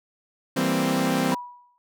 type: chord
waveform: sawtooth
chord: C dominant seventh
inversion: first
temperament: equal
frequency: 164.81 / 196 / 233.1 / 261.6 Hz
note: E3 / G3 / Bb3 / C4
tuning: 0 / 0 / 0 / 0 cents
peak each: -24 / -24 / -25 / -20 dBFS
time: 0.56-1.35 s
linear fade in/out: 10 ms
type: tone with exponential decay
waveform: sine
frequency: 976 Hz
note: B5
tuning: 21 cents flat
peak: -25 dBFS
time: 1.32-1.78 s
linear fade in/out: 0 ms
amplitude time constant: 98 ms
effects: none